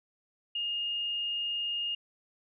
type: tone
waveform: sine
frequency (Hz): 2839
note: F7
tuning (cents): +28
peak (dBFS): -30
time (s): 0.55-1.95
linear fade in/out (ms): 5
effects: none